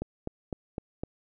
click train, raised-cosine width 2 ms, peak -19 dBFS, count 5, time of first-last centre 0.02-1.035 s, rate 3.94 Hz, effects none

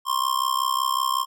square tone with amplitude modulation, 1062 Hz, C6, 25 cents sharp, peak -18 dBFS, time 0.05-1.26 s, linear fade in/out 50 ms, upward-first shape sine, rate 65.4 Hz, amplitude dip 90%, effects none

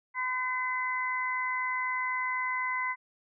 harmonic tone, 508 Hz, B4, 49 cents sharp, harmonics 2 / 3 / 4, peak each -32 / -41 / -31 dBFS, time 0.14-2.96 s, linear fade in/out 50 ms, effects none

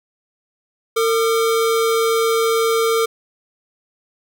square tone pair together, 453.7 / 1207 Hz, A#4 / D6, -47 / +47 cents, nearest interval octave + perfect fourth, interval 1694 cents, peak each -16 / -24 dBFS, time 0.96-3.06 s, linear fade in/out 10 ms, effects none

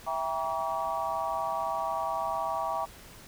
sine chord, E diminished seventh, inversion none, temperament just, 659.3 / 791.1 / 949.3 / 1139.2 Hz, E5 / G5 / Bb5 / Db6, 0 / +16 / +31 / +47 cents, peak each -34 dBFS, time 0.06-2.86 s, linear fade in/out 20 ms, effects pink hiss -50 dBFS RMS until 3.27 s

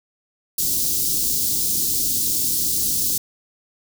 white band-stop noise, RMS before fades -21 dBFS, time 0.58-3.18 s, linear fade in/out 5 ms, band 350 to 4500 Hz, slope 24 dB/octave, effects none

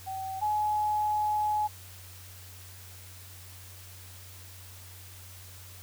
sine tone pair in turn, 766 / 845.2 Hz, G5 / G#5, -40 / +30 cents, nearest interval major second, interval 170 cents, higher second, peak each -33 / -25 dBFS, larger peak second, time 0.06-0.41 / 0.41-1.68 s, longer second, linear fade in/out 20 ms, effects added 92 Hz sine -48 dBFS peak until 5.82 s + white hiss -50 dBFS RMS until 5.82 s

